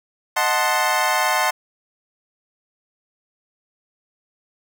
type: chord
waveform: 25% pulse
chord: D# diminished seventh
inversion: none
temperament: equal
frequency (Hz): 622.3 / 740 / 880 / 1046.5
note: D#5 / F#5 / A5 / C6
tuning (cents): 0 / 0 / 0 / 0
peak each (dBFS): -22 / -19 / -19 / -18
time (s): 0.36-1.51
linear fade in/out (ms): 10
effects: none